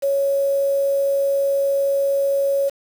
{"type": "tone with quantisation", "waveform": "sine", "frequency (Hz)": 554.4, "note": "C#5", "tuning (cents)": 0, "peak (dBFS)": -16, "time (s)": [0.02, 2.7], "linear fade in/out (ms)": 20, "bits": 6, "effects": []}